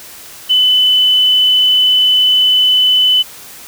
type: tone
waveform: sine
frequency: 3011 Hz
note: F#7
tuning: 30 cents sharp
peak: -7 dBFS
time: 0.49-3.23 s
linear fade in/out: 20 ms
effects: white hiss -34 dBFS RMS until 3.67 s